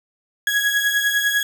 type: beating tone pair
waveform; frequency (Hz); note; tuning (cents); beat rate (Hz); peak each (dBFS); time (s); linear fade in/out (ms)
35% pulse; 1661.2 / 1671.2; G#6 / G#6; 0 / +10; 10; -17 / -21; 0.47-1.43; 2
effects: none